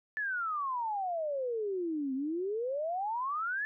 sine exponential two-way sweep, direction down then up, 1760 to 257.7 to 1760 Hz, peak -31 dBFS, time 0.17-3.65 s, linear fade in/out 0 ms, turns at 2.14 s, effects none

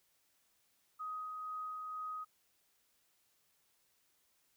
sine tone with tremolo, 1255 Hz, D#6, 15 cents sharp, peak -39 dBFS, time 0.99-2.25 s, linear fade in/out 20 ms, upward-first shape sine, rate 2.1 Hz, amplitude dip 25%, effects white hiss -75 dBFS RMS until 4.56 s

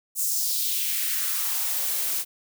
blue noise with high-pass filter sweep, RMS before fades -26 dBFS, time 0.15-2.25 s, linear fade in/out 50 ms, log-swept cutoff 7900 to 270 Hz, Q 1.9, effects none

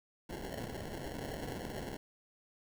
violet noise with sample-and-hold, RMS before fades -42 dBFS, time 0.29-1.97 s, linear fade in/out 10 ms, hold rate 1225 Hz, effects none

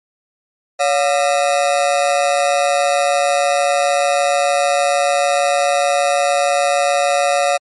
40% pulse ring-modulated tone, 640 Hz, D#5, 49 cents sharp, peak -9 dBFS, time 0.79-7.58 s, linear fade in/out 20 ms, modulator 73.3 Hz, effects MP3 48 kbps

